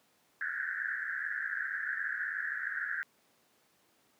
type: band-pass noise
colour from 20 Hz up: pink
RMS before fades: -36 dBFS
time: 0.41-3.03 s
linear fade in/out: 0 ms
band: 1500 to 1800 Hz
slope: 96 dB/octave
effects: pink hiss -69 dBFS RMS until 4.19 s + high-pass 200 Hz 12 dB/octave